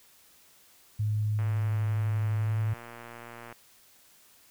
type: tone with pitch glide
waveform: sine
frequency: 106.1 to 107.95 Hz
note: G#2 to A2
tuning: +38 to -33 cents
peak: -25 dBFS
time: 0.99-2.74 s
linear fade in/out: 10 ms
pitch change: +29 cents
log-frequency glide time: 2.33-2.6 s
type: click train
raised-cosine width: 0.5 ms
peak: -29 dBFS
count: 253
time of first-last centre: 1.39-3.526 s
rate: 118 Hz
effects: white hiss -59 dBFS RMS until 4.5 s